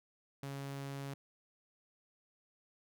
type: tone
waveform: sawtooth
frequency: 138.59 Hz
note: C#3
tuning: in tune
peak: -37 dBFS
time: 0.43-1.14 s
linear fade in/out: 2 ms
effects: none